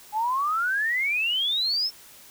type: exponential sweep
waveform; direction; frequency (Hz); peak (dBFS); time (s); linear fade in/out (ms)
sine; up; 829 to 5410; -22; 0.12-1.91; 50
effects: white hiss -49 dBFS RMS until 2.3 s

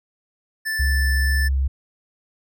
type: tone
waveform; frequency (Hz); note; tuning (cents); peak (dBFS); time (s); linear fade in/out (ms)
square; 1760; A6; 0; -23; 0.65-1.49; 20
type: tone with vibrato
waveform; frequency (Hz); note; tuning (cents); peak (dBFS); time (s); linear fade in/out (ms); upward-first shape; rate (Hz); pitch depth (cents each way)
sine; 67.7; C#2; -40; -17; 0.79-1.68; 10; triangle; 2.2; 21
effects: none

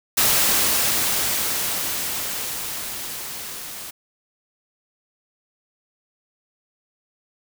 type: noise with level ramp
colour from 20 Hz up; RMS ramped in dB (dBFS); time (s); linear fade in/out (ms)
white; -17 to -35; 0.17-3.91; 10
effects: none

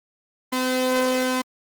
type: tone pair together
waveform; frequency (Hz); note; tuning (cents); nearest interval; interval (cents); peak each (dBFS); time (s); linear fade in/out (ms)
sawtooth; 256.1 / 511.1; C4 / C5; -37 / -41; octave; 1196; -19; 0.52-1.42; 10
effects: Opus 24 kbps

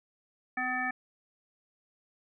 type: harmonic tone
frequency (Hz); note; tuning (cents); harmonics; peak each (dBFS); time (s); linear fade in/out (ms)
253.3; B3; +44; 1 / 3 / 5 / 7 / 9; -39 / -35 / -39 / -32 / -38; 0.57-0.91; 5
effects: none

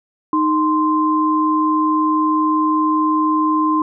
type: tone pair together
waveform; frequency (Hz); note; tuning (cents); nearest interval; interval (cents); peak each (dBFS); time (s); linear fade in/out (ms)
sine; 310 / 1042.7; D#4 / C6; -6 / -6; octave + major sixth; 2100; -16; 0.33-3.82; 2
effects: none

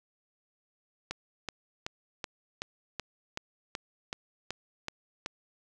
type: click train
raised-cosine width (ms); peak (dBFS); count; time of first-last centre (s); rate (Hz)
0.2; -17; 12; 1.11-5.261; 2.65
effects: none

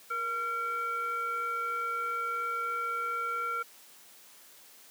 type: tone with frequency modulation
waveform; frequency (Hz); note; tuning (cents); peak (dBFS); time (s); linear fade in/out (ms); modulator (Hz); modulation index
sine; 1372; F6; -31; -30; 0.1-3.63; 10; 897; 0.5
effects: white hiss -55 dBFS RMS until 4.9 s + high-pass 200 Hz 12 dB/octave

